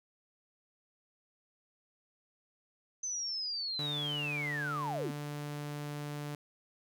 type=linear sweep; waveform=sine; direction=down; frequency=6180 to 228.6 Hz; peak=-34 dBFS; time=3.03-5.11 s; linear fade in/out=5 ms
type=tone; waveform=sawtooth; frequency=146.83 Hz; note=D3; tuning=in tune; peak=-34 dBFS; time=3.79-6.35 s; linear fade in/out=2 ms
effects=none